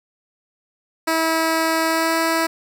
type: tone with pitch glide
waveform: 10% pulse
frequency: 324 to 327 Hz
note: E4 to E4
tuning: -30 to -14 cents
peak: -9 dBFS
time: 1.07-2.47 s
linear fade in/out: 10 ms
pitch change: +16 cents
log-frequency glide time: 1.87-2.13 s
effects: none